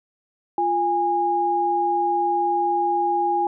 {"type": "tone pair together", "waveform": "sine", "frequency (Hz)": [348, 821], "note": ["F4", "G#5"], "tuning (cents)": [-6, -20], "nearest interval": "octave + minor third", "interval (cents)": 1486, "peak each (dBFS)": [-25, -19], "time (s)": [0.58, 3.47], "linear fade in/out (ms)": 2, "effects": []}